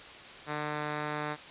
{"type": "tone", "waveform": "5% pulse", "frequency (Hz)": 149.9, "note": "D3", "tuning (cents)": 36, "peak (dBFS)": -21, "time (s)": [0.46, 1.37], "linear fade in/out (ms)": 50, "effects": ["white hiss -47 dBFS RMS until 1.5 s", "resampled to 8000 Hz"]}